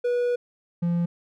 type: tone pair in turn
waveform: triangle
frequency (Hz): 486.6 / 172.04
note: B4 / F3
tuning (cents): -26 / -26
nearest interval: octave + tritone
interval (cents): 1800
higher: first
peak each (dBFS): -19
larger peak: neither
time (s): 0.04-0.36 / 0.82-1.06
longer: first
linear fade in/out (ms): 10
effects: none